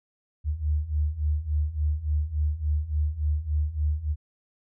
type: beating tone pair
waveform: sine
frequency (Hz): 73.4 / 76.9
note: D2 / D#2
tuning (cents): 0 / -20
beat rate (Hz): 3.5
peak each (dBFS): -28 / -25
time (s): 0.44-4.16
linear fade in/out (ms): 50
effects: none